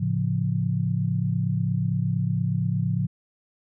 sine chord, A augmented, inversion none, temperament equal, 110 / 138.59 / 174.61 Hz, A2 / C#3 / E#3, 0 / 0 / 0 cents, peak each -26 dBFS, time 0-3.07 s, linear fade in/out 10 ms, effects none

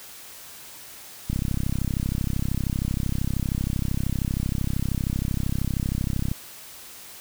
click train, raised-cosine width 5 ms, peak -13 dBFS, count 166, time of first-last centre 1.3-6.315 s, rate 32.9 Hz, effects white hiss -43 dBFS RMS until 7.2 s

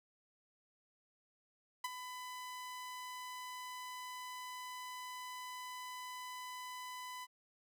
sawtooth tone with ADSR envelope, 1002 Hz, B5, 25 cents sharp, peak -31 dBFS, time 1.84-7.27 s, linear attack 6 ms, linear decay 28 ms, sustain -10 dB, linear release 38 ms, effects none

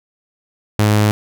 sawtooth tone, 105.3 Hz, G#2, 24 cents sharp, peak -7 dBFS, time 0.79-1.11 s, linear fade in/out 0 ms, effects none

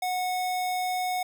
square tone, 733 Hz, F#5, 16 cents flat, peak -27 dBFS, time 0.02-1.23 s, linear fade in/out 5 ms, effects none

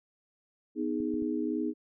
sine chord, G# minor, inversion first, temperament just, 249.2 / 311.5 / 415.3 Hz, B3 / D#4 / G#4, +16 / +2 / 0 cents, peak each -33 / -31 / -36 dBFS, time 0.75-1.74 s, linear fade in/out 50 ms
clicks, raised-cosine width 3 ms, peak -33 dBFS, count 3, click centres 1.003 / 1.141 / 1.223 s
effects none

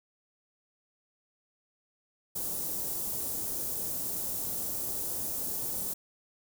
white band-stop noise, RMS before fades -34 dBFS, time 2.35-5.94 s, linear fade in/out 10 ms, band 580 to 8700 Hz, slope 12 dB/octave, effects none

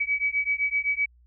sine beating tone pair, 2275 / 2282.8 Hz, C#7 / D7, +44 / -50 cents, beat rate 7.8 Hz, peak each -26 dBFS, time 0-1.06 s, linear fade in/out 10 ms, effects added 60 Hz sine -54 dBFS peak until 1.26 s

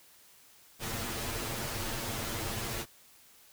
pink noise with comb filter, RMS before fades -36 dBFS, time 0.79-2.86 s, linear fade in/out 50 ms, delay 8.8 ms, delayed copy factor +0.85, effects white hiss -59 dBFS RMS until 3.52 s

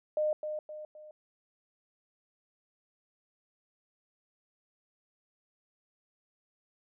sine tone with echo, 610 Hz, D#5, 34 cents flat, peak -26 dBFS, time 0.17-0.33 s, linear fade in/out 2 ms, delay 260 ms, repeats 3, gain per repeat -7 dB, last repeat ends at 1.11 s, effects none

